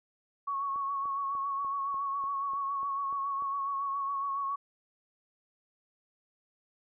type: tone with vibrato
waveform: sine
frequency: 1108.7 Hz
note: C#6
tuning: in tune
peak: -30 dBFS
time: 0.47-4.56 s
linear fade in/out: 10 ms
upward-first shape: sine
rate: 7.2 Hz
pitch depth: 30 cents each way
type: click train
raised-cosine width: 1 ms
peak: -37 dBFS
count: 10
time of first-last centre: 0.76-3.423 s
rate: 3.38 Hz
effects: none